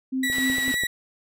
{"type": "tone with tremolo", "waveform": "sine", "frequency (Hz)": 261.6, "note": "C4", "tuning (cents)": 0, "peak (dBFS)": -22, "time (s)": [0.12, 0.72], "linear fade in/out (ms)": 10, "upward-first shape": "sine", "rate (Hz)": 3.6, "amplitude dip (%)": 85}
{"type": "tone with vibrato", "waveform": "35% pulse", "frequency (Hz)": 1940, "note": "B6", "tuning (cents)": -31, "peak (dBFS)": -21, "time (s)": [0.23, 0.87], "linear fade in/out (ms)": 5, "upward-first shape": "sine", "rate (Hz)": 9.4, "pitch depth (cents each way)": 14}
{"type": "clicks", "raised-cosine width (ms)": 2, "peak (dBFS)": -21, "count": 7, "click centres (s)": [0.3, 0.384, 0.5, 0.584, 0.681, 0.741, 0.836]}
{"type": "low-pass noise", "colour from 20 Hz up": "white", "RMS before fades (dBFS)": -40, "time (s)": [0.32, 0.75], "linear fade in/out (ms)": 5, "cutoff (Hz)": 4100, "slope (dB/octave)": 12}
{"effects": []}